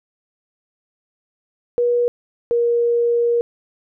sine tone pair in turn, 481.9 / 472.8 Hz, B4 / A#4, -43 / +24 cents, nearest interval unison, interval 33 cents, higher first, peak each -14 / -14 dBFS, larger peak neither, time 1.78-2.08 / 2.51-3.41 s, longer second, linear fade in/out 0 ms, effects none

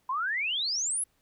sine exponential sweep, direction up, 987.8 to 11175 Hz, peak -27 dBFS, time 0.09-1.04 s, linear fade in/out 5 ms, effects pink hiss -71 dBFS RMS until 1.21 s

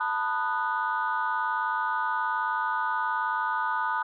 sine chord, B dominant seventh, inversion third, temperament just, 889 / 987.8 / 1234.7 / 1481.6 Hz, A5 / B5 / D#6 / F#6, +18 / 0 / -14 / +2 cents, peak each -30 dBFS, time 0-4.03 s, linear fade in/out 10 ms, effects tanh soft clip ceiling -17 dBFS

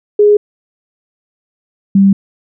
sine tone pair in turn, 415.3 / 196 Hz, G#4 / G3, 0 / 0 cents, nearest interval octave + minor second, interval 1300 cents, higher first, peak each -4 dBFS, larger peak neither, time 0.19-0.37 / 1.95-2.13 s, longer neither, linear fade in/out 5 ms, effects none

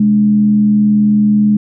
sine tone with frequency modulation, 209.4 Hz, G#3, 15 cents sharp, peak -7 dBFS, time 0-1.57 s, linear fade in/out 5 ms, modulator 81.7 Hz, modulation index 0.28, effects none

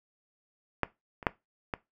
clicks, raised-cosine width 0.5 ms, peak -10 / -27 / -8 / -16 dBFS, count 4, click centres 0.833 / 1.228 / 1.268 / 1.738 s, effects noise-tail reverb RT60 0.2 s tail -19 dB re dry

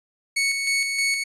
sawtooth tone with tremolo, 2217 Hz, C#7, in tune, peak -16 dBFS, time 0.36-1.24 s, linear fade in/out 10 ms, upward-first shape square, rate 3.2 Hz, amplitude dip 40%, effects resampled to 24000 Hz

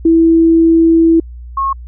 sine tone pair in turn, 329 / 1087.9 Hz, E4 / C#6, -3 / -33 cents, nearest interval octave + major sixth, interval 2070 cents, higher second, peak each -5 / -12 dBFS, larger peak first, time 0.05-1.2 / 1.57-1.73 s, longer first, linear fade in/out 5 ms, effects added 60 Hz sine -27 dBFS peak until 1.87 s

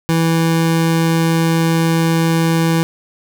square tone pair together, 164.3 / 328.6 Hz, E3 / E4, -5 / -5 cents, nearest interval octave, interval 1200 cents, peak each -14 / -19 dBFS, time 0.09-2.83 s, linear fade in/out 0 ms, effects none

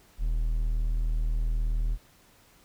triangle tone, 39.48 Hz, D#1, 26 cents sharp, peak -22 dBFS, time 0.18-1.98 s, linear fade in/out 50 ms, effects pink hiss -59 dBFS RMS until 2.64 s

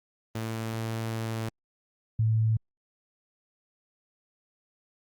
sawtooth / sine tone pair in turn, 112.4 / 110.79 Hz, A2 / A2, +37 / +12 cents, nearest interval unison, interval 25 cents, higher first, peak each -26 / -21 dBFS, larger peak second, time 0.35-1.49 / 2.19-2.57 s, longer first, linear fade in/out 5 ms, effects Opus 32 kbps

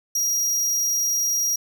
40% pulse tone, 5710 Hz, F8, 37 cents sharp, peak -19 dBFS, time 0.15-1.56 s, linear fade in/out 5 ms, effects none

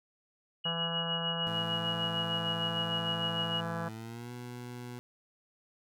sine tone with tremolo, 2900 Hz, F#7, 35 cents flat, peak -30 dBFS, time 0.64-3.61 s, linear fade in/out 10 ms, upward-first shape sine, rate 6.6 Hz, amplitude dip 60%
harmonic tone, 167.4 Hz, E3, 27 cents sharp, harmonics 1 / 3 / 4 / 5 / 6 / 7 / 8 / 9 / 10, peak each -37 / -42 / -43 / -44 / -45 / -45 / -46 / -47 / -47 dBFS, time 0.65-3.89 s, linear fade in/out 10 ms
20% pulse tone with pitch glide, 108.4 to 122.38 Hz, A2 to B2, -25 to -15 cents, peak -36 dBFS, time 1.47-4.99 s, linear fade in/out 0 ms, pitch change +210 cents, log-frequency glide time 3.85-4.32 s
effects none

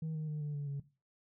sine tone with pitch steps, 158.9 / 155.09 / 151.37 / 147.75 / 144.2 / 140.75 Hz, D#3 / D#3 / D#3 / D3 / D3 / C#3, +37 / -5 / -47 / +11 / -31 / +27 cents, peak -33 dBFS, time 0.02-0.8 s, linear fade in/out 5 ms, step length 130 ms, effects noise-tail reverb RT60 0.3 s tail -17 dB re dry + tanh soft clip ceiling -34 dBFS

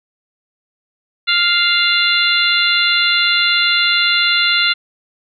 harmonic tone with a mistuned harmonic, 698.5 Hz, F5, in tune, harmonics 2 / 3 / 4 / 5 / 6, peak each -18 / -18 / -18 / -18 / -18 dBFS, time 1.27-4.74 s, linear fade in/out 20 ms, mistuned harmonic 6, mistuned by -49 cents, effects none

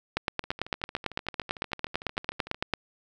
two click trains, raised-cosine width 0.3 ms, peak -10 / -24 dBFS, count 24 / 29, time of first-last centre 0.17-2.737 / 0.44-2.545 s, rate 8.96 / 13.3 Hz, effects none

